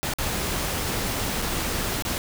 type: noise with dropouts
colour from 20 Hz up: pink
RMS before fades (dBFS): -27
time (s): 0.03-2.18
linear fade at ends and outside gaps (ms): 0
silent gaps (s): 0.137-0.185 / 1.418-1.422 / 2.023-2.051
effects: none